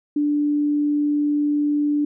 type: tone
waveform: sine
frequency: 293.7 Hz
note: D4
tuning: in tune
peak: -17 dBFS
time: 0.16-2.05 s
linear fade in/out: 5 ms
effects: none